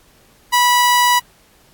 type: tone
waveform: sawtooth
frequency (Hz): 979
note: B5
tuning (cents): -15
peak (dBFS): -7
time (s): 0.52-1.2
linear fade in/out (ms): 20
effects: pink hiss -52 dBFS RMS until 1.73 s + AAC 64 kbps